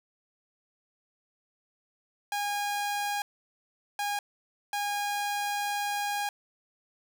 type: tone bursts at uneven times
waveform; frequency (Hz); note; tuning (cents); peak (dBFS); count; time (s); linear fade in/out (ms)
sawtooth; 818; G#5; -26; -25; 3; 2.32-3.22 / 3.99-4.19 / 4.73-6.29; 2
effects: none